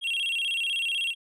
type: tone with vibrato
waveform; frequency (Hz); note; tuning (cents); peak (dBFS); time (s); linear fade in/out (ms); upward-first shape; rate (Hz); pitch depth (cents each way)
triangle; 2980; F#7; +12; -24; 0.01-1.15; 50; square; 16; 150
effects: resampled to 32000 Hz